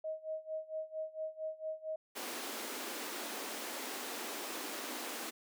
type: tone with tremolo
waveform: sine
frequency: 630 Hz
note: D#5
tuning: 21 cents sharp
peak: -35 dBFS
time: 0.04-1.96 s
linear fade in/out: 5 ms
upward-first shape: sine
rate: 4.4 Hz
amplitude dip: 90%
type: high-pass noise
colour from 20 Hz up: pink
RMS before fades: -42 dBFS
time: 2.15-5.31 s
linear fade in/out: 20 ms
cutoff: 240 Hz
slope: 48 dB/octave
effects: none